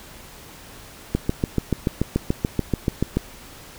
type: click train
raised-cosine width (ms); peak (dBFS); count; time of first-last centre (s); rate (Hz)
3; -6; 15; 1.15-3.17; 6.93
effects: pink hiss -43 dBFS RMS until 3.78 s